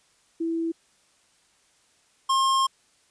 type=tone pair in turn; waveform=sine / square; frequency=330 / 1068.5 Hz; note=E4 / C6; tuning=+2 / +36 cents; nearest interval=octave + minor sixth; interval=2034 cents; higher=second; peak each=-24 / -20 dBFS; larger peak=second; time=0.4-0.72 / 2.29-2.67 s; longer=second; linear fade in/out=10 ms; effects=white hiss -63 dBFS RMS until 3.1 s + resampled to 22050 Hz